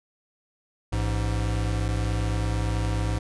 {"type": "tone pair together", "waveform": "square", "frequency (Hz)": [55.46, 104.7], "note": ["A1", "G#2"], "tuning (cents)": [14, 15], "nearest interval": "major seventh", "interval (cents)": 1101, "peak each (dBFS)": -27, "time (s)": [0.92, 3.19], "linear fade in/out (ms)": 10, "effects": ["resampled to 24000 Hz"]}